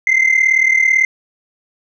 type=tone pair together; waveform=sine; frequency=2059 / 2097 Hz; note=C7 / C7; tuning=-28 / +3 cents; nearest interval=unison; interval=31 cents; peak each=-11 dBFS; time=0.07-1.05 s; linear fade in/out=2 ms; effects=tanh soft clip ceiling -6 dBFS